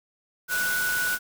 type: tone in noise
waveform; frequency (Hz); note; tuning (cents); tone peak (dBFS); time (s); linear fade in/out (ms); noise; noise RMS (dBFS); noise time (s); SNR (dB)
sine; 1476; F#6; -5; -24; 0.48-1.19; 50; white; -31; 0.48-1.19; +4
effects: none